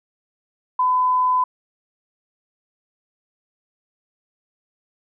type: tone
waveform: sine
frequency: 1008 Hz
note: B5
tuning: 35 cents sharp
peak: -15 dBFS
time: 0.79-1.44 s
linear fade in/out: 5 ms
effects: none